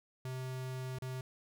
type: tone with dropouts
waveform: square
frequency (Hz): 129.3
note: C3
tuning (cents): -20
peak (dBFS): -39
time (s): 0.25-1.21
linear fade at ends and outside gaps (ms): 2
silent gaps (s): 0.986-1.021
effects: none